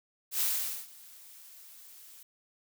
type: noise with ADSR envelope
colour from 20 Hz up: blue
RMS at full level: -28 dBFS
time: 0.31-2.23 s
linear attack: 94 ms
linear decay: 460 ms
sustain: -24 dB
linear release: 4 ms
effects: none

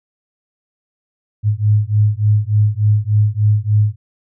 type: beating tone pair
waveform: sine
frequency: 103.83 / 107.23 Hz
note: G#2 / A2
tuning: 0 / -44 cents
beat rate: 3.4 Hz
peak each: -14 / -14 dBFS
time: 1.43-3.96 s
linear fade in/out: 50 ms
effects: none

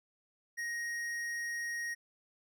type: tone with tanh clipping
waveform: triangle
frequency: 1876 Hz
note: A#6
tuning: 11 cents sharp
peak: -37 dBFS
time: 0.57-1.95 s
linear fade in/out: 20 ms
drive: 17 dB
effects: none

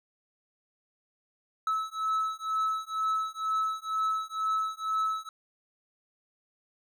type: beating tone pair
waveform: triangle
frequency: 1299 / 1301.1 Hz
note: E6 / E6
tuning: -26 / -23 cents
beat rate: 2.1 Hz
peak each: -29 dBFS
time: 1.67-5.29 s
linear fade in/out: 2 ms
effects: none

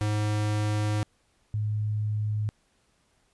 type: tone pair in turn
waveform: square / sine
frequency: 105.6 / 106.14 Hz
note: G#2 / G#2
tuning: +29 / +38 cents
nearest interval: unison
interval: 9 cents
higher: second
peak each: -25 / -25 dBFS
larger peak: neither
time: 0.01-1.03 / 1.54-2.49 s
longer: first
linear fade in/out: 0 ms
effects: pink hiss -68 dBFS RMS until 3.33 s + resampled to 24000 Hz

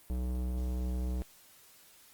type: tone with tanh clipping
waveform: sine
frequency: 62.1 Hz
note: B1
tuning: 10 cents sharp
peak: -33 dBFS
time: 0.1-1.22 s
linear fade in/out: 0 ms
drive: 18 dB
effects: white hiss -59 dBFS RMS until 2.13 s + Opus 32 kbps

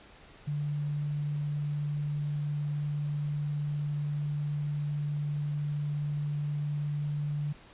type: tone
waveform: sine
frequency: 146.83 Hz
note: D3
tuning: in tune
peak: -29 dBFS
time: 0.47-7.53 s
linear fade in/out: 10 ms
effects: pink hiss -54 dBFS RMS until 7.73 s + resampled to 8000 Hz

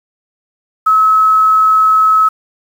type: tone with quantisation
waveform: sine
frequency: 1289 Hz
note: E6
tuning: 39 cents flat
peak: -6 dBFS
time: 0.86-2.29 s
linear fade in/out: 10 ms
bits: 6
effects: none

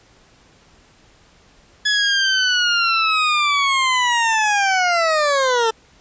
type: linear sweep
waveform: 20% pulse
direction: down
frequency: 1700 to 440 Hz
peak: -10 dBFS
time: 1.85-5.71 s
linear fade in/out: 10 ms
effects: pink hiss -52 dBFS RMS until 6 s + resampled to 16000 Hz

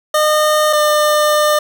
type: tone pair in turn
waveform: 25% pulse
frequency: 610 / 601.6 Hz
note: D#5 / D5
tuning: -34 / +42 cents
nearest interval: unison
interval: 24 cents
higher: first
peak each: -7 dBFS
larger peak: neither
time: 0.14-0.73 / 0.73-1.59 s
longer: second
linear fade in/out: 5 ms
effects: none

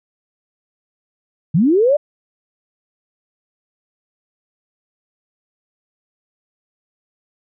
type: linear sweep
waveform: sine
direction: up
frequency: 138.3 to 610 Hz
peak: -10 dBFS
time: 1.54-1.97 s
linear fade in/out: 10 ms
effects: none

